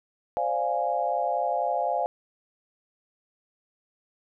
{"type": "chord", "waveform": "sine", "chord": "D half-diminished seventh", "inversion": "third", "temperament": "equal", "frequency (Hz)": [523.3, 587.3, 698.5, 830.6], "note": ["C5", "D5", "F5", "Ab5"], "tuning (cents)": [0, 0, 0, 0], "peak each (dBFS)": [-31, -31, -27, -29], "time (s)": [0.37, 2.06], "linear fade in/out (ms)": 0, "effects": []}